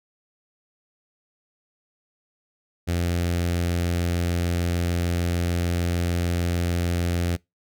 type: tone with notch filter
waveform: sawtooth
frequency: 86.7 Hz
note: F2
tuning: 12 cents flat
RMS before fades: -24 dBFS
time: 2.87-7.37 s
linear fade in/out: 20 ms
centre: 1000 Hz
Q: 1.6
effects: noise-tail reverb RT60 0.2 s tail -24 dB re dry